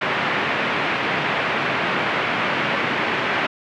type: band-pass noise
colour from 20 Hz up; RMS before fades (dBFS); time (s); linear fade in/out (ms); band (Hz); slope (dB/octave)
white; -22; 0.01-3.47; 10; 120 to 2500; 24
effects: none